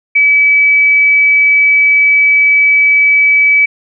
sine tone, 2291 Hz, D7, 44 cents flat, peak -5 dBFS, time 0.15-3.66 s, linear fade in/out 10 ms, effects none

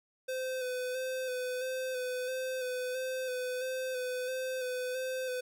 square tone with vibrato, 510 Hz, C5, 44 cents flat, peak -34 dBFS, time 0.28-5.41 s, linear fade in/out 10 ms, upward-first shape square, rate 1.5 Hz, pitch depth 23 cents each way, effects none

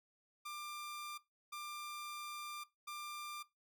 sawtooth tone bursts at uneven times, 1191 Hz, D6, 24 cents sharp, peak -40 dBFS, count 3, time 0.45-1.18 / 1.52-2.64 / 2.87-3.43 s, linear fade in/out 10 ms, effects noise-tail reverb RT60 0.2 s tail -20 dB re dry

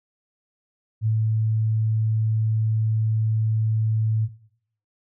sine tone, 110 Hz, A2, in tune, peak -18 dBFS, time 1.01-4.29 s, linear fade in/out 50 ms, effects noise-tail reverb RT60 0.7 s tail -19 dB re dry

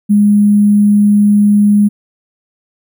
sine tone with sample-and-hold, 206 Hz, G#3, 14 cents flat, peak -5 dBFS, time 0.09-1.89 s, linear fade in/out 20 ms, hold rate 11025 Hz, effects none

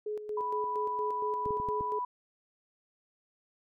sine tone with tremolo, 423.1 Hz, G#4, 32 cents sharp, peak -32 dBFS, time 0.06-1.99 s, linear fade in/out 5 ms, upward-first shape square, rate 4.3 Hz, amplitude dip 60%
sine tone, 987.8 Hz, B5, in tune, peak -31 dBFS, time 0.37-2.05 s, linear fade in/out 5 ms
clicks, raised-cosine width 3 ms, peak -28 dBFS, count 5, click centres 1.461 / 1.507 / 1.6 / 1.687 / 1.809 s
effects none

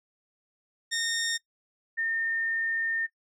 15% pulse / sine tone pair in turn, 1838 / 1819 Hz, A#6 / A#6, -25 / -43 cents, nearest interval unison, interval 18 cents, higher first, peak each -21 / -26 dBFS, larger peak first, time 0.91-1.38 / 1.97-3.07 s, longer second, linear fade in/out 20 ms, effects noise-tail reverb RT60 0.1 s tail -20 dB re dry + low-pass 11000 Hz 12 dB/octave

